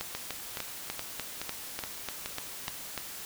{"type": "two click trains", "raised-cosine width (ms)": 0.2, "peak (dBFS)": [-17, -16], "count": [7, 11], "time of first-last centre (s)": [[0.15, 2.682], [0.01, 2.977]], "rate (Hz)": [2.37, 3.37], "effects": ["white hiss -42 dBFS RMS until 3.25 s"]}